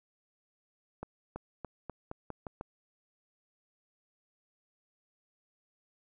accelerating click train, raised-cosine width 1 ms, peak -25 dBFS, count 8, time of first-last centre 1.03-2.611 s, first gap 330 ms, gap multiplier 0.87, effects none

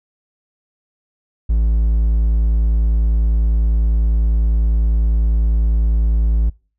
triangle tone, 55 Hz, A1, in tune, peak -10 dBFS, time 1.49-6.5 s, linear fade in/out 10 ms, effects noise-tail reverb RT60 0.4 s tail -26 dB re dry

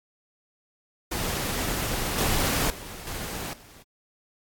pink noise with level steps, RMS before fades -29 / -25 / -40 / -34 / -50 dBFS, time 1.11-3.83 s, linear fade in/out 10 ms, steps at 2.18 / 2.7 / 3.07 / 3.53 s, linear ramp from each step 2 ms, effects AAC 64 kbps

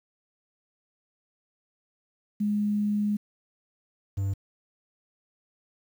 sine / triangle tone pair in turn, 207.7 / 98.02 Hz, G#3 / G2, 0 / 0 cents, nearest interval octave + minor second, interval 1300 cents, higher first, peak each -23 dBFS, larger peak neither, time 2.4-3.17 / 4.17-4.34 s, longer first, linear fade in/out 10 ms, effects 9-bit

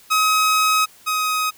sawtooth tone pair in turn, 1270 / 1259.8 Hz, D#6 / D#6, +35 / +21 cents, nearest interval unison, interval 14 cents, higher first, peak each -11 / -15 dBFS, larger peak first, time 0.1-0.86 / 1.06-1.51 s, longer first, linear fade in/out 20 ms, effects white hiss -49 dBFS RMS until 1.57 s

